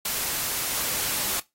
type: noise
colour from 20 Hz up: white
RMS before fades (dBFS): -27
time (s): 0.05-1.4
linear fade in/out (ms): 5
effects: noise-tail reverb RT60 0.2 s tail -20 dB re dry + AAC 48 kbps